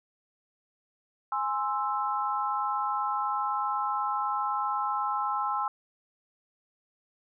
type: chord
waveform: sine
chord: Ab augmented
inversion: none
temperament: equal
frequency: 830.6 / 1046.5 / 1318.5 Hz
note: Ab5 / C6 / E6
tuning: 0 / 0 / 0 cents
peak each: -31 dBFS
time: 1.32-5.68 s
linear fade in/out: 2 ms
effects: none